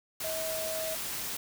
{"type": "tone in noise", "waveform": "sine", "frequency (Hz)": 639, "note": "D#5", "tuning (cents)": 46, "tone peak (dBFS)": -34, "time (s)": [0.24, 0.95], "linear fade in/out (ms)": 5, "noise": "white", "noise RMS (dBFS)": -36, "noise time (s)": [0.2, 1.37], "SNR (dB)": -1, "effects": []}